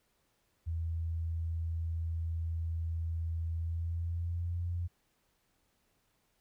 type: tone with pitch glide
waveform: sine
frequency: 82.41 to 86.91 Hz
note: E2 to F2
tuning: 0 to -8 cents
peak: -32 dBFS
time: 0.66-4.88 s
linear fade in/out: 20 ms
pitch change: +92 cents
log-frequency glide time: 3.54-4.64 s
effects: pink hiss -75 dBFS RMS until 6.4 s